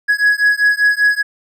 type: beating tone pair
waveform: triangle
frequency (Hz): 1670 / 1675.1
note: G#6 / G#6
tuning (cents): +9 / +14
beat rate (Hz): 5.1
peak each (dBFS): -12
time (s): 0.08-1.23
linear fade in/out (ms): 20
effects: none